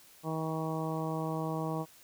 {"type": "harmonic tone", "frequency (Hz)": 159.4, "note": "D#3", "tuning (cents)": 42, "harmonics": [1, 2, 3, 4, 5, 6, 7], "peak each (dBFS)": [-35, -38, -40, -41, -42, -43, -43], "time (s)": [0.23, 1.86], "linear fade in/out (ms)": 50, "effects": ["white hiss -58 dBFS RMS until 2.03 s"]}